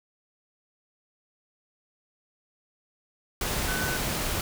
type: tone in noise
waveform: sine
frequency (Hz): 1506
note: F#6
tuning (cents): +30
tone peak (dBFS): -31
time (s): 3.68-3.97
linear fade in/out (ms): 2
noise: pink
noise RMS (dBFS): -29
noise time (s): 3.41-4.41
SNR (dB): -5
effects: none